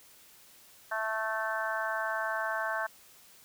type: harmonic tone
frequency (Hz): 220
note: A3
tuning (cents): 0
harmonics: 3 / 4 / 5 / 6 / 7 / 8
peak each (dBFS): -36 / -38 / -37 / -42 / -34 / -40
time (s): 0.91-2.87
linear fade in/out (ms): 10
effects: white hiss -57 dBFS RMS until 3.44 s